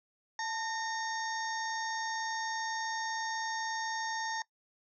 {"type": "harmonic tone with a mistuned harmonic", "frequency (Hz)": 918, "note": "A#5", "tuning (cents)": -27, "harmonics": [1, 2, 4, 5, 6, 7], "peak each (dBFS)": [-36, -38, -48, -51, -44, -45], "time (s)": [0.39, 4.42], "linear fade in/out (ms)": 2, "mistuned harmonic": 1, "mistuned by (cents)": -57, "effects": ["noise-tail reverb RT60 0.1 s tail -20 dB re dry"]}